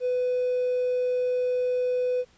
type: tone with hard clipping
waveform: triangle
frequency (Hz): 499.4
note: B4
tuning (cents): +19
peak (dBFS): -23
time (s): 0-2.25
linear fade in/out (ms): 50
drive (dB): 4
effects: pink hiss -60 dBFS RMS until 2.37 s + resampled to 16000 Hz